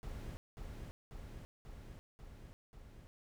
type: noise with echo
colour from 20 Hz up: brown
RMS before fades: -45 dBFS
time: 0.03-0.37 s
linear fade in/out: 0 ms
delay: 540 ms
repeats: 5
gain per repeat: -2 dB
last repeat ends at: 3.07 s
effects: none